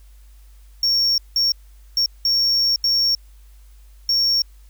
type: tone bursts at uneven times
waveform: triangle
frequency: 5510 Hz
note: F8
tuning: 24 cents flat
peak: -14 dBFS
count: 6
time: 0.83-1.18 / 1.36-1.52 / 1.97-2.06 / 2.25-2.76 / 2.84-3.15 / 4.09-4.42 s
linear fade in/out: 2 ms
effects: added 50 Hz sine -43 dBFS peak until 4.69 s + white hiss -59 dBFS RMS until 4.69 s